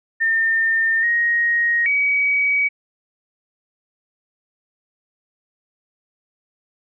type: tone with pitch steps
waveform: sine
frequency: 1810 / 1877 / 2268 Hz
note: A6 / A#6 / C#7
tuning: +48 / +11 / +39 cents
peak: -15 dBFS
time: 0.2-2.69 s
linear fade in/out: 20 ms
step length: 830 ms
effects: none